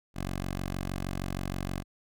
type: tone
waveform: 10% pulse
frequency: 46.39 Hz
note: F#1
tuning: 5 cents sharp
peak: -24 dBFS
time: 0.14-1.84 s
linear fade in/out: 50 ms
effects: none